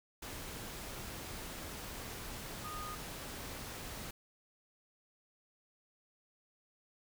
sine tone in noise, 1233 Hz, D#6, 16 cents flat, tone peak -43 dBFS, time 2.64-2.95 s, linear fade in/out 5 ms, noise pink, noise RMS -45 dBFS, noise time 0.22-4.11 s, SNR -1 dB, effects none

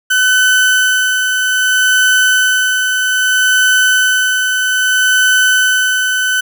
35% pulse tone with tremolo, 1510 Hz, F#6, 35 cents sharp, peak -6 dBFS, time 0.1-6.41 s, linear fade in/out 10 ms, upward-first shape sine, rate 0.62 Hz, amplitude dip 40%, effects none

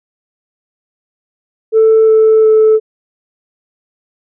sine tone with pitch steps, 442.3 / 439.2 / 436.2 Hz, A4 / A4 / A4, +9 / -3 / -15 cents, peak -3 dBFS, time 1.72-2.8 s, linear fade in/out 50 ms, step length 360 ms, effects tanh soft clip ceiling -2 dBFS

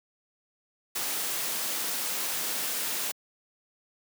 white noise, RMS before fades -31 dBFS, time 0.95-3.12 s, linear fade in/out 10 ms, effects high-pass 200 Hz 12 dB/octave

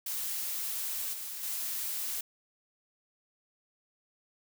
blue noise with level steps, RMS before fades -35 / -40 / -35 dBFS, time 0.06-2.21 s, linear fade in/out 5 ms, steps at 1.13 / 1.43 s, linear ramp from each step 5 ms, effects none

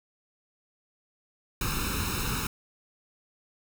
pink noise with comb filter, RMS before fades -30 dBFS, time 1.61-2.47 s, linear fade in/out 2 ms, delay 0.76 ms, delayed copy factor +0.85, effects none

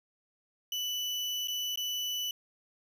35% pulse tone with dropouts, 2977 Hz, F#7, 10 cents sharp, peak -30 dBFS, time 0.72-2.31 s, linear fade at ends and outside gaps 2 ms, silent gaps 1.474-1.482 / 1.758-1.774 s, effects none

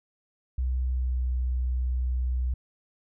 sine tone with pitch glide, 63.4 to 62.6 Hz, B1 to B1, +46 to +24 cents, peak -24 dBFS, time 0.58-2.54 s, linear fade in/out 5 ms, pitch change -22 cents, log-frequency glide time 0.91-1.18 s, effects none

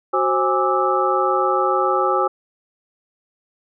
sine tone cluster, 371.8 / 530 / 823 / 1180 / 1307 Hz, F#4 / C5 / G#5 / D6 / E6, +8 / +22 / -16 / +8 / -15 cents, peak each -22 dBFS, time 0.13-2.28 s, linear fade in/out 10 ms, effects none

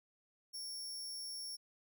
sawtooth tone, 5480 Hz, F8, 34 cents flat, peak -40 dBFS, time 0.53-1.57 s, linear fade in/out 20 ms, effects none

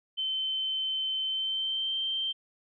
sine tone with pitch glide, 3079 to 3135 Hz, G7 to G7, -32 to -1 cents, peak -28 dBFS, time 0.17-2.33 s, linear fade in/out 20 ms, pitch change +31 cents, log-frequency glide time 1.25-1.96 s, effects none

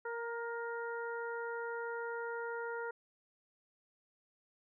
harmonic tone with a mistuned harmonic, 466.2 Hz, A#4, in tune, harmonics 1 / 2 / 3 / 4, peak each -40 / -44 / -43 / -51 dBFS, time 0.05-2.91 s, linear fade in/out 5 ms, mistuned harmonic 3, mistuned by +17 cents, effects none

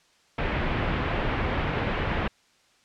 pink low-pass noise, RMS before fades -27 dBFS, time 0.38-2.28 s, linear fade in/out 5 ms, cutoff 2800 Hz, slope 24 dB/octave, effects white hiss -62 dBFS RMS until 2.84 s + low-pass 6000 Hz 12 dB/octave

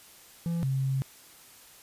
triangle / sine tone pair in turn, 168.9 / 134.06 Hz, E3 / C3, +42 / +42 cents, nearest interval major third, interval 400 cents, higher first, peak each -25 dBFS, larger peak neither, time 0.46-0.63 / 0.63-1.02 s, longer second, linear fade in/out 0 ms, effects white hiss -53 dBFS RMS until 1.82 s + resampled to 32000 Hz

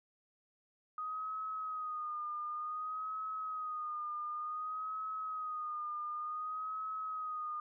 sine tone with vibrato, 1244.5 Hz, D#6, in tune, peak -37 dBFS, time 0.98-7.6 s, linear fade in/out 2 ms, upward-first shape sine, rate 0.55 Hz, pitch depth 52 cents each way, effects none

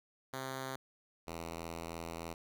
5% pulse tone pair in turn, 132.2 / 83.28 Hz, C3 / E2, +18 / +18 cents, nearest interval minor sixth, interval 800 cents, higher first, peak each -28 / -30 dBFS, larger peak first, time 0.33-0.76 / 1.27-2.34 s, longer second, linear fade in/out 5 ms, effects none

